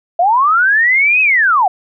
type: linear two-way sweep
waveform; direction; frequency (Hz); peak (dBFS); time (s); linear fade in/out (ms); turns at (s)
sine; up then down; 659.3 to 2580 to 698; -8; 0.19-1.68; 5; 1.21
effects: none